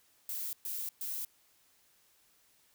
violet noise bursts, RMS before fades -38 dBFS, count 3, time 0.29-1.25 s, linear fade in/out 2 ms, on 240 ms, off 120 ms, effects white hiss -68 dBFS RMS until 2.74 s

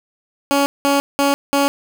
15% pulse tone bursts, 280.6 Hz, C#4, 21 cents sharp, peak -7 dBFS, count 4, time 0.51-1.68 s, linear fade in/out 0 ms, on 150 ms, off 190 ms, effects none

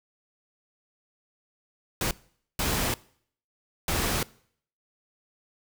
pink noise bursts at uneven times, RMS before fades -27 dBFS, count 3, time 2.01-2.11 / 2.59-2.94 / 3.88-4.23 s, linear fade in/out 2 ms, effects noise-tail reverb RT60 0.6 s tail -22 dB re dry

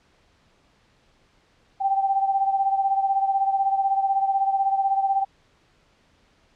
sine beating tone pair, 780 / 796 Hz, G5 / G5, -9 / +26 cents, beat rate 16 Hz, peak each -20 / -26 dBFS, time 1.8-5.25 s, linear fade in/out 20 ms, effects pink hiss -61 dBFS RMS until 6.55 s + low-pass 5000 Hz 12 dB/octave

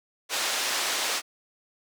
white band-pass noise, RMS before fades -28 dBFS, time 0.29-1.22 s, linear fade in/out 50 ms, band 430 to 6000 Hz, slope 12 dB/octave, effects none

